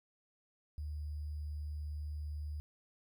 sine tone with sample-and-hold, 74.8 Hz, D2, 32 cents sharp, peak -38 dBFS, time 0.78-2.6 s, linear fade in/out 0 ms, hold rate 4900 Hz, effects none

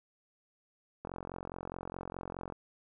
click train, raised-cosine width 1 ms, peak -26 dBFS, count 67, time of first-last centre 1.05-2.523 s, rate 44.8 Hz, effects none

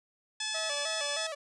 harmonic tone, 862 Hz, A5, 36 cents flat, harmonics 1 / 2 / 3 / 4 / 5 / 6 / 7 / 8 / 9 / 10, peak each -46 / -40 / -42 / -37 / -48 / -38 / -44 / -46 / -46 / -43 dBFS, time 0.4-1.27 s, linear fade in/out 5 ms
sawtooth tone with vibrato, 610 Hz, D#5, 34 cents flat, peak -32 dBFS, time 0.54-1.35 s, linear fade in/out 10 ms, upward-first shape square, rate 3.2 Hz, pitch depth 92 cents each way
effects resampled to 22050 Hz

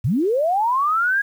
sine linear sweep, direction up, 92.6 to 1661.2 Hz, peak -16 dBFS, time 0.04-1.22 s, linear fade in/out 10 ms, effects 8-bit

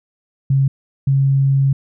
sine tone pair in turn, 136.1 / 136.64 Hz, C#3 / C#3, -31 / -25 cents, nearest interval unison, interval 6 cents, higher second, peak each -11 dBFS, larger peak neither, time 0.5-0.68 / 1.07-1.73 s, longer second, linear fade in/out 5 ms, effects none

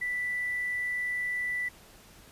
triangle tone with hard clipping, 1975.5 Hz, B6, in tune, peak -29 dBFS, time 0.01-1.69 s, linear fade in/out 10 ms, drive 3 dB, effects pink hiss -54 dBFS RMS until 2.31 s + resampled to 32000 Hz

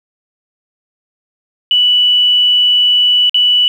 sine tone with dropouts, 2960 Hz, F#7, in tune, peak -7 dBFS, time 1.71-3.68 s, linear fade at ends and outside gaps 1 ms, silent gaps 3.295-3.344 s, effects 7-bit

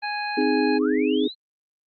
harmonic tone, 830.6 Hz, G#5, in tune, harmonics 1 / 2 / 3 / 5, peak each -28 / -31 / -33 / -35 dBFS, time 0.02-0.79 s, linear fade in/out 20 ms
sine chord, Ab major, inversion first, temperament equal, 261.6 / 311.1 / 415.3 Hz, C4 / Eb4 / Ab4, 0 / 0 / 0 cents, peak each -23 dBFS, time 0.37-1.28 s, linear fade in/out 10 ms
sine linear sweep, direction up, 987.8 to 4172 Hz, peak -32 dBFS, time 0.79-1.35 s, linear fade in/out 50 ms
effects Opus 32 kbps

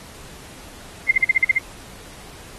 sine tone bursts, 2093 Hz, C7, in tune, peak -10 dBFS, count 8, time 1.09-1.581 s, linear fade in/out 5 ms, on 22 ms, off 45 ms, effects pink hiss -42 dBFS RMS until 2.58 s + AAC 32 kbps

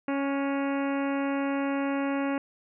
harmonic tone with a mistuned harmonic, 277.2 Hz, C#4, in tune, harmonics 1 / 2 / 3 / 4 / 5 / 6 / 7 / 8 / 9 / 10, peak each -27 / -33 / -37 / -39 / -41 / -43 / -44 / -45 / -46 / -47 dBFS, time 0.08-2.38 s, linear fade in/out 2 ms, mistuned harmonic 5, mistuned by +30 cents, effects none

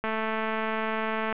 click train, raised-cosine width 0.5 ms, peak -15 dBFS, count 284, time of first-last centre 0.04-1.326 s, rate 220 Hz, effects resampled to 8000 Hz + 7-bit

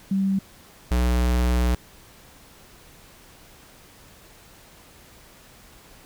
sine / square tone pair in turn, 193.8 / 61.04 Hz, G3 / B1, -20 / -20 cents, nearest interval octave + minor sixth, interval 2000 cents, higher first, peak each -19 dBFS, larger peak neither, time 0.11-0.39 / 0.91-1.75 s, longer second, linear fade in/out 5 ms, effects pink hiss -50 dBFS RMS until 6.05 s

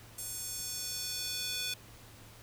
square tone with high-pass filter sweep, 493.9 Hz, B4, in tune, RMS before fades -38 dBFS, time 0.18-1.74 s, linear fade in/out 5 ms, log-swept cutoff 8300 to 3200 Hz, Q 1.6, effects added 111 Hz sine -56 dBFS peak until 2.42 s + pink hiss -55 dBFS RMS until 2.42 s

